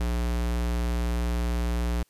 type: tone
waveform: square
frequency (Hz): 59.2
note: A#1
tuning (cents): +27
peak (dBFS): -25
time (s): 0-2.03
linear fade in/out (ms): 5
effects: white hiss -67 dBFS RMS until 2.09 s + resampled to 32000 Hz